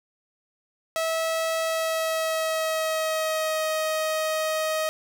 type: tone with pitch glide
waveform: sawtooth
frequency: 649 to 628.7 Hz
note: E5 to D#5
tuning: -27 to +18 cents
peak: -20 dBFS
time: 0.96-4.89 s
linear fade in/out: 0 ms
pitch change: -55 cents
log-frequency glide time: 1.61-3.65 s
effects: none